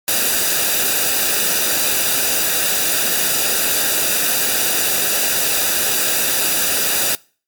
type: noise with comb filter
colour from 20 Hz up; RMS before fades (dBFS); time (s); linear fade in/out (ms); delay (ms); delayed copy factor
white; -17; 0.08-7.15; 0; 0.93; -0.65
effects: noise-tail reverb RT60 0.4 s tail -24 dB re dry + MP3 96 kbps